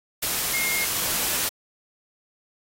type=tone in noise; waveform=sine; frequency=2140 Hz; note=C7; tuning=38 cents sharp; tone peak=-25 dBFS; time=0.53-0.85 s; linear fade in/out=10 ms; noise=white; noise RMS=-25 dBFS; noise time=0.22-1.49 s; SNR=-3 dB; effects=AAC 48 kbps